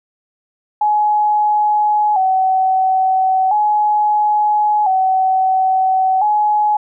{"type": "tone with vibrato", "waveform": "sine", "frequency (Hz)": 798, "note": "G5", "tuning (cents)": 31, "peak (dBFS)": -11, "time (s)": [0.81, 6.77], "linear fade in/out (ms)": 5, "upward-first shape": "square", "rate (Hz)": 0.37, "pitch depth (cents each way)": 93, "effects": []}